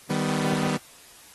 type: chord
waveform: sawtooth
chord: Eb augmented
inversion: none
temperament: equal with one note detuned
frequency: 155.56 / 196 / 249.4 Hz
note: Eb3 / G3 / B3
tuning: 0 / 0 / +17 cents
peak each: -24 dBFS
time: 0.09-0.78 s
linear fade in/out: 20 ms
effects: white hiss -50 dBFS RMS until 1.34 s + AAC 32 kbps